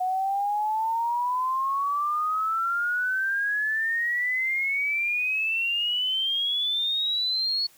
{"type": "exponential sweep", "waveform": "sine", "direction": "up", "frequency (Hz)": [731, 4400], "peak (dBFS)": -23, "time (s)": [0, 7.67], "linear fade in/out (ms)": 10, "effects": ["white hiss -56 dBFS RMS until 7.77 s"]}